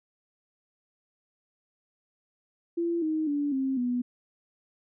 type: tone with pitch steps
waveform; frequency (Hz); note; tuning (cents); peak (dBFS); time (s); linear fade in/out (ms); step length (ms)
sine; 339.7 / 313.3 / 289 / 266.5 / 245.8; F4 / D#4 / D4 / C4 / B3; -48 / +12 / -28 / +32 / -8; -25; 2.77-4.02; 10; 250
effects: none